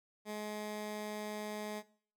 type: tone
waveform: 15% pulse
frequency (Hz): 211.3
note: G#3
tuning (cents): +30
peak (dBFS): -33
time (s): 0.25-1.83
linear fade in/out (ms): 50
effects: noise-tail reverb RT60 0.5 s tail -18 dB re dry